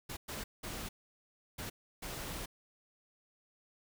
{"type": "noise bursts at uneven times", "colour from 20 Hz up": "pink", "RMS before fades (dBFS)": -42, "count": 5, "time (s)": [[0.09, 0.17], [0.28, 0.44], [0.63, 0.89], [1.58, 1.7], [2.02, 2.46]], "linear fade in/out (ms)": 10, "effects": []}